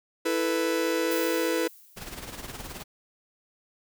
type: chord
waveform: 45% pulse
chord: E suspended fourth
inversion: none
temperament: just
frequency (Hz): 329.6 / 439.5 / 494.4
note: E4 / A4 / B4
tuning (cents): 0 / -2 / +2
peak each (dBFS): -28 / -31 / -28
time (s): 0.25-1.68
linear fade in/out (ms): 10
type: noise with exponential decay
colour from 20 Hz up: violet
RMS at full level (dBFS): -34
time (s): 1.11-2.59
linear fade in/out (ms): 2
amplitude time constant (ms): 320
type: noise with tremolo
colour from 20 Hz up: pink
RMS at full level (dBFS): -37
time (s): 1.96-2.84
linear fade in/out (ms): 20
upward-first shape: sine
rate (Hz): 19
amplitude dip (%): 60
effects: none